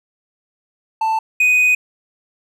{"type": "tone pair in turn", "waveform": "triangle", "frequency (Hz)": [885, 2493], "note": ["A5", "D#7"], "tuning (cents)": [10, 3], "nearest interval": "octave + tritone", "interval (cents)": 1793, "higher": "second", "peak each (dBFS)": [-13, -9], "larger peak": "second", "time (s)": [[1.01, 1.19], [1.4, 1.75]], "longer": "second", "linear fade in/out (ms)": 5, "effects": []}